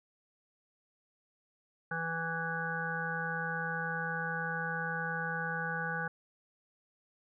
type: harmonic tone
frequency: 164.81 Hz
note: E3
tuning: in tune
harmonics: 1 / 3 / 5 / 7 / 9 / 10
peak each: -40 / -43 / -41 / -44 / -36 / -41 dBFS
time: 1.91-6.08 s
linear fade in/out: 5 ms
effects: none